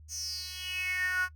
10% pulse tone with high-pass filter sweep, 366.9 Hz, F#4, 15 cents flat, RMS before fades -34 dBFS, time 0.08-1.29 s, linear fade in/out 50 ms, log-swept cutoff 6700 to 1300 Hz, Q 7.9, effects noise-tail reverb RT60 0.1 s tail -20 dB re dry + added 77 Hz sine -49 dBFS peak until 1.35 s

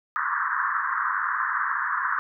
pink band-pass noise, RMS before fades -26 dBFS, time 0.16-2.19 s, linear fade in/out 0 ms, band 1000 to 1800 Hz, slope 96 dB/octave, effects none

